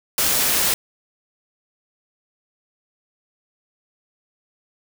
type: noise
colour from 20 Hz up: white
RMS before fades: -19 dBFS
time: 0.18-0.74 s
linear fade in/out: 2 ms
effects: none